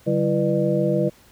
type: tone cluster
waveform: sine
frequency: 145.4 / 191.7 / 336.8 / 489.8 / 600 Hz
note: D3 / G3 / E4 / B4 / D5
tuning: -17 / -38 / +37 / -14 / +37 cents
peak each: -24 dBFS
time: 0.06-1.1 s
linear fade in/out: 20 ms
effects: pink hiss -53 dBFS RMS until 1.31 s